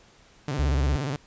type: tone with vibrato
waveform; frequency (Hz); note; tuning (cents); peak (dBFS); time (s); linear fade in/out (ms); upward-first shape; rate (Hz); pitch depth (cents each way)
sawtooth; 138.59; C#3; 0; -23; 0.48-1.16; 2; square; 17; 120
type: tone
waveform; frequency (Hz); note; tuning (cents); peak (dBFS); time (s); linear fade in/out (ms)
sine; 69.3; C#2; 0; -21; 0.59-0.96; 0
effects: pink hiss -56 dBFS RMS until 1.26 s + resampled to 16000 Hz